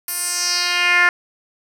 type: tone with band-pass filter sweep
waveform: 10% pulse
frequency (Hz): 353.2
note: F4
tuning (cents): +20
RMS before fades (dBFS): -18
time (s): 0.08-1.09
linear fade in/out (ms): 2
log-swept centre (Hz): 12000 to 1700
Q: 2.6
effects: none